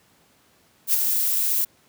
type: noise with ADSR envelope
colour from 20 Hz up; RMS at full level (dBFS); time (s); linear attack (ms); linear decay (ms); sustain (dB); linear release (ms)
violet; -17; 0.87-1.65; 68; 13; -5; 8
effects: pink hiss -59 dBFS RMS until 1.88 s + high-pass 100 Hz 12 dB/octave